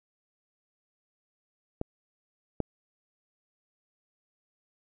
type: clicks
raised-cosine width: 2 ms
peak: -17 / -14 dBFS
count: 2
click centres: 1.814 / 2.603 s
effects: none